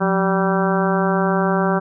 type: harmonic tone with a mistuned harmonic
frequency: 193.5 Hz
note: G3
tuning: 22 cents flat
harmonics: 1 / 2 / 3 / 4 / 5 / 6 / 7 / 8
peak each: -19 / -22 / -24 / -25 / -26 / -27 / -27 / -28 dBFS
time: 0-1.8 s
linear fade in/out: 20 ms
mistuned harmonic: 1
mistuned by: -130 cents
effects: none